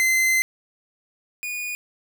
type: tone pair in turn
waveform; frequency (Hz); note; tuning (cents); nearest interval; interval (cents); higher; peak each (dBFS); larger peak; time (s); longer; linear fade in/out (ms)
45% pulse; 2065 / 2456; C7 / D#7; -23 / -23; minor third; 300; second; -17 / -27; first; 0-0.42 / 1.43-1.75; first; 0
effects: none